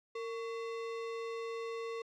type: tone with sample-and-hold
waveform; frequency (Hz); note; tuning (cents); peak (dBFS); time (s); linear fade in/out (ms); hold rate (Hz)
sine; 458.5; A#4; -29; -37; 0.15-2.02; 5; 1575
effects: low-pass 4000 Hz 12 dB/octave